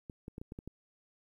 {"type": "clicks", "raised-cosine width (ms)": 3, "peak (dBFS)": -30, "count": 7, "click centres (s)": [0.098, 0.281, 0.381, 0.415, 0.521, 0.589, 0.676], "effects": ["11-bit"]}